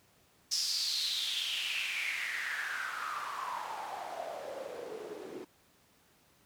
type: noise with band-pass filter sweep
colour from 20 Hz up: white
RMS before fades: -37 dBFS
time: 0.51-5.45 s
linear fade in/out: 10 ms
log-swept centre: 5400 to 340 Hz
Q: 6.3
effects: pink hiss -66 dBFS RMS until 6.45 s + high-pass 80 Hz 12 dB/octave